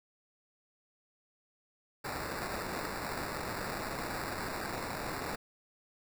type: noise with sample-and-hold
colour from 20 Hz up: white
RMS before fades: -38 dBFS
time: 2.04-5.36 s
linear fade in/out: 10 ms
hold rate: 3150 Hz
effects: none